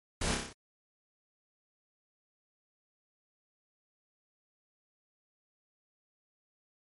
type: noise with echo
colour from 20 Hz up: pink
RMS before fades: -33 dBFS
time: 0.21-0.35 s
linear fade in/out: 5 ms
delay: 30 ms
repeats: 6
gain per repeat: -3 dB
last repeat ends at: 0.53 s
effects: MP3 48 kbps